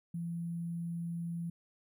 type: tone with sample-and-hold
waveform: sine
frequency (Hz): 169.5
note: E3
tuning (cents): +49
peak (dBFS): -35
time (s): 0.14-1.5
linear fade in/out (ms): 5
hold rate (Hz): 11025
effects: none